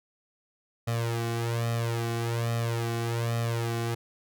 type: tone with flanger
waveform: sawtooth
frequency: 116.4 Hz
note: A#2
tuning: 2 cents flat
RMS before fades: -29 dBFS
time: 0.87-3.95 s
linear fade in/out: 10 ms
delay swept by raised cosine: 1.6 to 2.7 ms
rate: 1.2 Hz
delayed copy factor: +1
effects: none